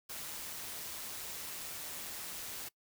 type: noise with amplitude modulation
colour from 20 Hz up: white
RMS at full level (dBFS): -42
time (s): 0.09-2.69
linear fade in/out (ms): 10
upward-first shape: sine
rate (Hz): 159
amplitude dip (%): 30
effects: noise-tail reverb RT60 0.1 s tail -22 dB re dry